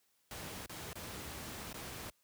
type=noise with dropouts; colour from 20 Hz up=pink; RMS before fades=-45 dBFS; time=0.31-2.1 s; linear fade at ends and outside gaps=1 ms; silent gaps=0.66-0.695 / 0.931-0.955 / 1.729-1.742 s; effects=white hiss -75 dBFS RMS until 2.23 s + high-pass 60 Hz 12 dB/octave